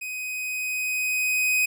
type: tone with level ramp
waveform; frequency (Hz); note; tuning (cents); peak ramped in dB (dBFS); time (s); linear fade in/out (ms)
45% pulse; 2508; D#7; +13; -31 to -19; 0.01-1.66; 10
effects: none